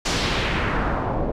pink noise with low-pass filter sweep, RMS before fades -23 dBFS, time 0.05-1.32 s, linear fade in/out 10 ms, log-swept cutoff 6100 to 580 Hz, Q 1.5, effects none

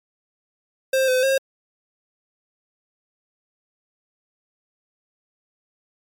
square tone with pitch steps, 528 / 511 / 537 Hz, C5 / C5 / C5, +16 / -41 / +45 cents, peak -17 dBFS, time 0.93-1.38 s, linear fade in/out 5 ms, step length 150 ms, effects MP3 64 kbps

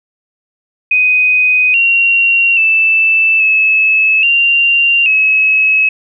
sine tone with pitch steps, 2501 / 2751 / 2643 / 2595 / 2774 / 2572 Hz, D#7 / F7 / E7 / E7 / F7 / E7, +8 / -27 / +4 / -28 / -12 / -43 cents, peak -7 dBFS, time 0.91-5.89 s, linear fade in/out 5 ms, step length 830 ms, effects none

